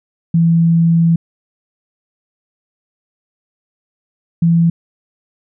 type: tone pair in turn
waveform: sine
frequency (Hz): 166.6 / 167.76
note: E3 / E3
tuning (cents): +19 / +31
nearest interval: unison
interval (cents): 12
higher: second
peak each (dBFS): -8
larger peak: neither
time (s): 0.34-1.16 / 4.42-4.7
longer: first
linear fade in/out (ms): 5
effects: none